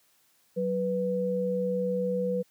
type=tone pair together; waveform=sine; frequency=185.85 / 493.3 Hz; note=F#3 / B4; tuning=+8 / -2 cents; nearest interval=octave + perfect fourth; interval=1690 cents; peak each=-30 / -27 dBFS; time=0.56-2.43 s; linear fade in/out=20 ms; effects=white hiss -66 dBFS RMS until 2.5 s + high-pass 100 Hz 12 dB/octave